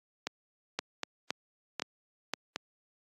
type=two click trains; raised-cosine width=0.2 ms; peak=-15 / -13 dBFS; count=4 / 4; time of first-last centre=0.27-2.56 / 0.79-2.336 s; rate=1.31 / 1.94 Hz; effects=high-pass 200 Hz 12 dB/octave + AAC 32 kbps